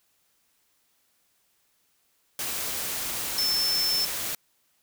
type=tone in noise; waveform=sine; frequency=5310 Hz; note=E8; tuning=12 cents sharp; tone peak=-23 dBFS; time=3.38-4.05 s; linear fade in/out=2 ms; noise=white; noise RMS=-31 dBFS; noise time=2.39-4.35 s; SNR=+5 dB; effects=white hiss -69 dBFS RMS until 4.82 s